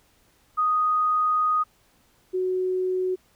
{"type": "tone pair in turn", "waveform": "sine", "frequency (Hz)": [1244, 369.8], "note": ["D#6", "F#4"], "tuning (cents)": [-1, -1], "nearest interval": "octave + major sixth", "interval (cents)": 2100, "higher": "first", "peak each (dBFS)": [-19, -22], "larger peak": "first", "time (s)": [[0.57, 1.64], [2.33, 3.16]], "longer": "first", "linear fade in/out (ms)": 20, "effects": ["pink hiss -62 dBFS RMS until 3.35 s"]}